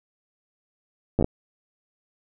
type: slowing click train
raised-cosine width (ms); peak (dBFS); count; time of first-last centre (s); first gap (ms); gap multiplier
2; -8; 5; 1.19-1.244; 9; 1.28
effects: none